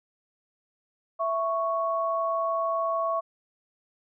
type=tone pair together; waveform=sine; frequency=661.9 / 1108.7 Hz; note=E5 / C#6; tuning=+7 / 0 cents; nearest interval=major sixth; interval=893 cents; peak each=-27 / -27 dBFS; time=1.19-3.21 s; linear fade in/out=20 ms; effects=none